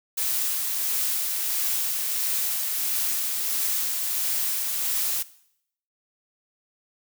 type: noise with tremolo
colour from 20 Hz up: blue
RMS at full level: -25 dBFS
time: 0.17-5.23 s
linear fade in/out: 10 ms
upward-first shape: sine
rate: 1.5 Hz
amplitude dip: 25%
effects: noise-tail reverb RT60 0.7 s tail -18 dB re dry